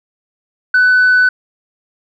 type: tone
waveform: sine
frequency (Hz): 1499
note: F#6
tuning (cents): +22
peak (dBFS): -5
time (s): 0.74-1.29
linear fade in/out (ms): 5
effects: tanh soft clip ceiling -5 dBFS